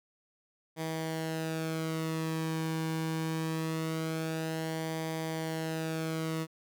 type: tone with flanger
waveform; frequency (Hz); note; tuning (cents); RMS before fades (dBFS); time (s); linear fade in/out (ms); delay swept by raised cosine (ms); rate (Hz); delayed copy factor
sawtooth; 160.6; E3; -45; -34; 0.76-6.47; 50; 0.73 to 1.54; 0.23; -0.6
effects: none